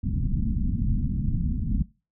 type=low-pass noise; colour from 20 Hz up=pink; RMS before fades=-25 dBFS; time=0.03-1.83 s; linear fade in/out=10 ms; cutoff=250 Hz; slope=48 dB/octave; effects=noise-tail reverb RT60 0.3 s tail -21 dB re dry